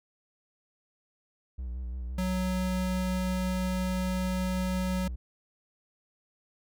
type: tone with vibrato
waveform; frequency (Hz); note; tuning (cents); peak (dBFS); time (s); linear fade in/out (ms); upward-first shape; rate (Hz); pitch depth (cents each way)
triangle; 61.74; B1; 0; -31; 1.58-5.16; 10; square; 5.8; 53
type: tone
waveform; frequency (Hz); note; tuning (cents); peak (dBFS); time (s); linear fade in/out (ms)
square; 185; F#3; 0; -29; 2.18-5.08; 5
effects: none